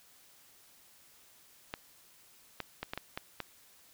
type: clicks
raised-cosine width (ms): 0.3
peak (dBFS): -20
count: 7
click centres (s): 1.739 / 2.603 / 2.83 / 2.935 / 2.976 / 3.175 / 3.403
effects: white hiss -61 dBFS RMS until 3.93 s